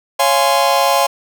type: chord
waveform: 45% pulse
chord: Db major seventh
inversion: none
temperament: just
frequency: 554.4 / 693 / 831.5 / 1039.4 Hz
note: Db5 / F5 / Ab5 / C6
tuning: 0 / -14 / +2 / -12 cents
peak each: -17 dBFS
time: 0.19-1.07 s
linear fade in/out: 10 ms
effects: none